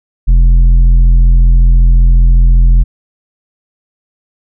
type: tone with tanh clipping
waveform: sine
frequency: 42.67 Hz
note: F1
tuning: 39 cents flat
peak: -4 dBFS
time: 0.27-2.84 s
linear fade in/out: 20 ms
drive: 7 dB
effects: none